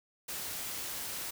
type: noise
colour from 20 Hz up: white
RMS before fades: -39 dBFS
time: 0.28-1.31 s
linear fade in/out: 10 ms
effects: none